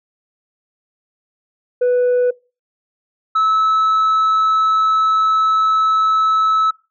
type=tone pair in turn; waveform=sine; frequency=493.9 / 1301.2 Hz; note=B4 / E6; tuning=0 / -23 cents; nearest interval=octave + perfect fourth; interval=1677 cents; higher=second; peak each=-9 dBFS; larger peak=neither; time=1.81-2.31 / 3.35-6.71 s; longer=second; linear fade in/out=10 ms; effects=noise-tail reverb RT60 0.3 s tail -24 dB re dry + tanh soft clip ceiling -11 dBFS